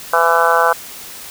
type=harmonic tone; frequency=167.4 Hz; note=E3; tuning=27 cents sharp; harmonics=3 / 4 / 5 / 6 / 7 / 8 / 9; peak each=-18 / -18 / -18 / -18 / -18 / -18 / -18 dBFS; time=0.13-0.73 s; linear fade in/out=5 ms; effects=white hiss -33 dBFS RMS until 1.3 s